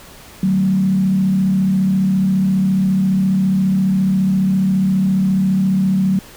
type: tone with frequency modulation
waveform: sine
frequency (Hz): 190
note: F#3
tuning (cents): +46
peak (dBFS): -12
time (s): 0.43-6.19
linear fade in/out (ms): 2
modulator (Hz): 34.6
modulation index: 0.54
effects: pink hiss -40 dBFS RMS until 6.36 s